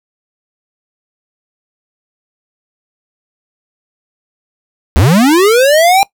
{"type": "linear sweep", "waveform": "square", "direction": "up", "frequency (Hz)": [60.3, 806], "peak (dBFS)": -6, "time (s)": [4.96, 6.03], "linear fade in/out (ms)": 0, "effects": ["noise-tail reverb RT60 0.1 s tail -21 dB re dry"]}